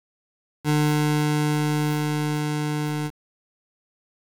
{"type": "tone with level ramp", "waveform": "25% pulse", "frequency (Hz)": 150, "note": "D3", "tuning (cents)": 37, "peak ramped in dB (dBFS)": [-14, -21], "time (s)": [0.64, 3.11], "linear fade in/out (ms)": 50, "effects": ["resampled to 32000 Hz", "7-bit"]}